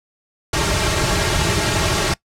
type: noise with comb filter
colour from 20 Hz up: pink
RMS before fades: -18 dBFS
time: 0.53-2.14 s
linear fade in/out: 5 ms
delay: 4 ms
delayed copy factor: -0.7
effects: noise-tail reverb RT60 0.1 s tail -21 dB re dry + low-pass 8000 Hz 12 dB/octave